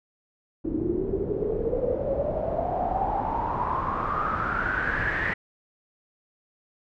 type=noise with low-pass filter sweep; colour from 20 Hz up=pink; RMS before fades=-27 dBFS; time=0.64-5.34 s; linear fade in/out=10 ms; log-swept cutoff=320 to 1900 Hz; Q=9.3; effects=none